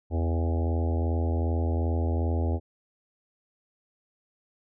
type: harmonic tone with a mistuned harmonic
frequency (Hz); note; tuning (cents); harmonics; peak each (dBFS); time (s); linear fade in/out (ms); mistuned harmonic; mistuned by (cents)
82.6; E2; +4; 1 / 3 / 4 / 5 / 6 / 7 / 8 / 9 / 10; -24 / -34 / -36 / -38 / -40 / -41 / -42 / -43 / -44; 0.1-2.6; 50; 9; +21
effects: none